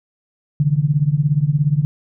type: tone with tremolo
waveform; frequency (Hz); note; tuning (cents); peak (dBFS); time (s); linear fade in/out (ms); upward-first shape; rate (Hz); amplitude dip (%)
sine; 146.83; D3; 0; -9; 0.6-1.85; 0; triangle; 17; 95
effects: none